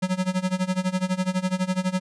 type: tone with tremolo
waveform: square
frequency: 185 Hz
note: F#3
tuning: in tune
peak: -20 dBFS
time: 0.02-2 s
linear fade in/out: 10 ms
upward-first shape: sine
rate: 12 Hz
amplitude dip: 90%
effects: resampled to 22050 Hz